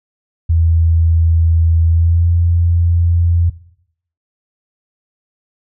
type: tone with pitch glide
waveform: sine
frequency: 82.41 to 85.41 Hz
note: E2 to F2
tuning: 0 to -38 cents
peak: -9 dBFS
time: 0.49-3.5 s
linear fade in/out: 10 ms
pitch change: +62 cents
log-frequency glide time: 1.86-2.28 s
effects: noise-tail reverb RT60 0.7 s tail -18 dB re dry